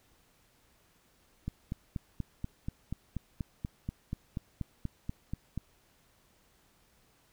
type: click train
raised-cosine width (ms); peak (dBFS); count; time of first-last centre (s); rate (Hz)
5; -22; 18; 1.48-5.576; 4.15
effects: pink hiss -67 dBFS RMS until 7.32 s